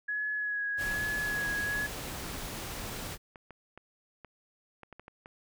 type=tone with vibrato; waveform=sine; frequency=1680 Hz; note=G#6; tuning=19 cents sharp; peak=-30 dBFS; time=0.08-1.87 s; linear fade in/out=10 ms; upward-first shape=sine; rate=1.2 Hz; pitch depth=21 cents each way
type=noise; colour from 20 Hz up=pink; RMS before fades=-39 dBFS; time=0.77-3.18 s; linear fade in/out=50 ms
type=clicks; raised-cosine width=0.5 ms; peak=-32 dBFS; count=9; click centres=3.358 / 3.507 / 3.776 / 4.247 / 4.833 / 4.927 / 4.996 / 5.081 / 5.259 s
effects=none